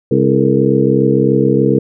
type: harmonic tone with a mistuned harmonic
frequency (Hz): 67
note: C2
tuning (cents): +42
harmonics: 2 / 3 / 4 / 5 / 6 / 7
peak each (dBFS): -16 / -16 / -16 / -16 / -16 / -16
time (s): 0.11-1.79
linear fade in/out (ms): 5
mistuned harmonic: 6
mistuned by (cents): +100
effects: none